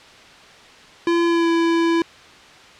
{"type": "tone with pitch glide", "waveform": "square", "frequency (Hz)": [340, 333.8], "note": ["F4", "E4"], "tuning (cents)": [-46, 22], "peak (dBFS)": -16, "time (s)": [1.07, 2.02], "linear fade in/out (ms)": 2, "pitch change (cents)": -32, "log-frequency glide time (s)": [1.25, 1.49], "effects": ["white hiss -44 dBFS RMS until 2.79 s", "low-pass 4000 Hz 12 dB/octave"]}